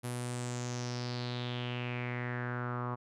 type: tone with low-pass filter sweep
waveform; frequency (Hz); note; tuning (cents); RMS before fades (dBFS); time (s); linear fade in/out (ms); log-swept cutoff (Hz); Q
sawtooth; 122.6; B2; -12; -37; 0.03-2.96; 20; 11000 to 1100; 4.7
effects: none